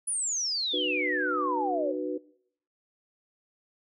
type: exponential sweep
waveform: sine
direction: down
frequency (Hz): 10160 to 524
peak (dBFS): -27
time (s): 0.07-1.92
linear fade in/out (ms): 10
type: chord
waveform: sine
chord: B minor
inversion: first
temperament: equal with one note detuned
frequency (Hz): 301.4 / 370 / 493.9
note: D4 / F#4 / B4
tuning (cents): +45 / 0 / 0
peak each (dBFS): -33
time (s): 0.73-2.18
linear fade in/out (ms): 10
effects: noise-tail reverb RT60 0.7 s tail -22 dB re dry